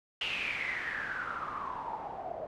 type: noise with low-pass filter sweep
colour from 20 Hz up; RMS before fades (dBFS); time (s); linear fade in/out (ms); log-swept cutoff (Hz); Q
white; -37; 0.21-2.47; 2; 2900 to 620; 8.7
effects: none